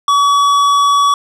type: tone with tanh clipping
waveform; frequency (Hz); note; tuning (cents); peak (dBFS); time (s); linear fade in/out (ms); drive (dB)
sine; 1136; C#6; +42; -10; 0.08-1.14; 2; 13
effects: none